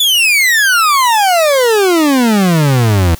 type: exponential sweep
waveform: 40% pulse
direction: down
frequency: 3520 to 80 Hz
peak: -7 dBFS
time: 0-3.15 s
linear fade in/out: 5 ms
effects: white hiss -36 dBFS RMS until 3.19 s